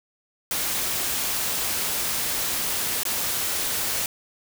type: noise with dropouts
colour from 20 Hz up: white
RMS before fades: -26 dBFS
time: 0.51-4.06 s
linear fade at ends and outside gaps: 1 ms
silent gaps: 3.033-3.052 s
effects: none